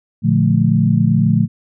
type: chord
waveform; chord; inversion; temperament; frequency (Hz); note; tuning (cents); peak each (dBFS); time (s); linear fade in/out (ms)
sine; Bb major seventh; none; equal with one note detuned; 116.54 / 146.83 / 174.61 / 216.7; Bb2 / D3 / F3 / A3; 0 / 0 / 0 / -26; -16; 0.22-1.48; 50
effects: none